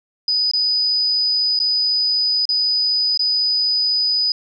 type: tone with dropouts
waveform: sine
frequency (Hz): 4978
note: D#8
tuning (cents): 0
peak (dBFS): -15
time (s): 0.28-4.32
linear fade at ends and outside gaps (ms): 2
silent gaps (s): 0.514-0.535 / 1.591-1.6 / 2.454-2.49 / 3.175-3.193
effects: none